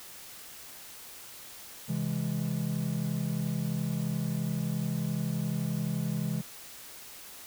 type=chord; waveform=triangle; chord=C augmented; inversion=none; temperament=equal with one note detuned; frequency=133.25 / 164.81 / 207.7 Hz; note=C3 / E3 / G#3; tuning=+32 / 0 / 0 cents; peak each=-32 / -30 / -32 dBFS; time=1.88-6.42 s; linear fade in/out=20 ms; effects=white hiss -47 dBFS RMS until 7.46 s